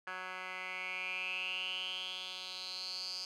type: tone with band-pass filter sweep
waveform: 10% pulse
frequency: 185 Hz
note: F#3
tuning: in tune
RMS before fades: -41 dBFS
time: 0.07-3.25 s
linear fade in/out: 2 ms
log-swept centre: 1700 to 4900 Hz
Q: 8.2
effects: none

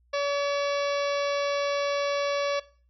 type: harmonic tone with a mistuned harmonic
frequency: 569 Hz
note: C#5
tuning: 45 cents sharp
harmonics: 1 / 2 / 3 / 4 / 5 / 6 / 7 / 8 / 9 / 10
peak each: -26 / -32 / -36 / -38 / -40 / -42 / -43 / -44 / -45 / -46 dBFS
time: 0.13-2.6 s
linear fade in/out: 10 ms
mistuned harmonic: 5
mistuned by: -67 cents
effects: noise-tail reverb RT60 0.4 s tail -18 dB re dry + added 60 Hz sine -61 dBFS peak until 2.89 s

